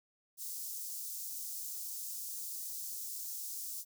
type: high-pass noise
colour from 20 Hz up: white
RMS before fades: -42 dBFS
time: 0.37-3.85 s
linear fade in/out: 50 ms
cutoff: 5400 Hz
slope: 24 dB/octave
effects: none